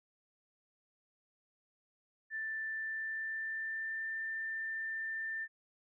sine tone with pitch glide, 1768 to 1787.5 Hz, A6 to A6, +8 to +27 cents, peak -36 dBFS, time 2.3-5.48 s, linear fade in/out 50 ms, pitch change +19 cents, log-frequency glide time 2.63-4.14 s, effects none

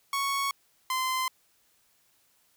sawtooth tone pair in turn, 1108.7 / 1034.5 Hz, C#6 / C6, 0 / -20 cents, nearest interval minor second, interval 120 cents, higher first, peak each -23 dBFS, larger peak neither, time 0.13-0.51 / 0.9-1.28 s, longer neither, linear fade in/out 2 ms, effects white hiss -67 dBFS RMS until 2.56 s

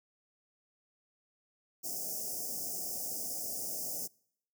white band-stop noise, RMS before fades -38 dBFS, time 1.83-4.08 s, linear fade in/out 20 ms, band 770 to 5000 Hz, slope 96 dB/octave, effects noise-tail reverb RT60 0.7 s tail -26 dB re dry + high-pass 150 Hz 12 dB/octave

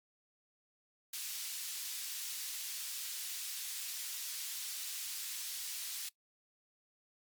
pink high-pass noise, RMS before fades -42 dBFS, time 1.13-6.09 s, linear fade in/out 5 ms, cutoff 3800 Hz, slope 12 dB/octave, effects noise-tail reverb RT60 0.1 s tail -20 dB re dry + Opus 48 kbps

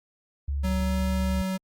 sine tone, 70.3 Hz, C#2, 25 cents sharp, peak -25 dBFS, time 0.48-1.42 s, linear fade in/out 5 ms
square tone with pitch glide, 187.6 to 188.8 Hz, F#3 to F#3, +24 to +35 cents, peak -27 dBFS, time 0.63-1.58 s, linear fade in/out 20 ms, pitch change +11 cents, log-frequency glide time 0.82-0.94 s
effects Opus 48 kbps

